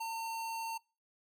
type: tone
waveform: square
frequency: 907 Hz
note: A#5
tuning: 48 cents flat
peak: -37 dBFS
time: 0-0.78 s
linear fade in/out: 10 ms
effects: noise-tail reverb RT60 0.3 s tail -23 dB re dry